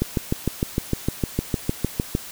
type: click train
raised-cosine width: 3 ms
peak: -7 dBFS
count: 15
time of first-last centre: 0.02-2.151 s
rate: 6.57 Hz
effects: white hiss -38 dBFS RMS until 2.31 s